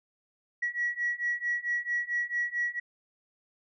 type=beating tone pair; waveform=sine; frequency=1922 / 1926.5 Hz; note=B6 / B6; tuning=-48 / -44 cents; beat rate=4.5 Hz; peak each=-31 / -30 dBFS; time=0.62-2.8 s; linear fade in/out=10 ms; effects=tanh soft clip ceiling -21 dBFS